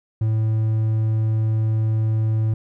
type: tone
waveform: triangle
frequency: 110 Hz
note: A2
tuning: in tune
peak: -15 dBFS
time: 0.21-2.54 s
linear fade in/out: 5 ms
effects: none